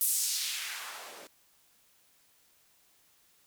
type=noise with band-pass filter sweep; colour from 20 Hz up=blue; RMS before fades=-34 dBFS; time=0.01-1.27 s; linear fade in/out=0 ms; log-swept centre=12000 to 390 Hz; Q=1.3; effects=white hiss -66 dBFS RMS until 3.46 s